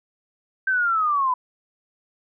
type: linear sweep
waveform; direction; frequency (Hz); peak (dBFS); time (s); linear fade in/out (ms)
sine; down; 1568 to 987.8; -18; 0.67-1.34; 5
effects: none